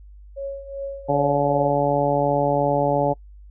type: tone with tremolo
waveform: sine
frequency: 552 Hz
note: C#5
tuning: 7 cents flat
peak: -25 dBFS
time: 0.36-1.72 s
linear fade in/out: 20 ms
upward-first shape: triangle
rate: 2.6 Hz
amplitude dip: 80%
type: harmonic tone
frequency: 142.9 Hz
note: D3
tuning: 47 cents flat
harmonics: 1 / 2 / 3 / 4 / 5 / 6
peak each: -26 / -26 / -26 / -21 / -25 / -25 dBFS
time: 1.08-3.14 s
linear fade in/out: 20 ms
effects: noise-tail reverb RT60 0.1 s tail -26 dB re dry + added 50 Hz sine -41 dBFS peak until 3.5 s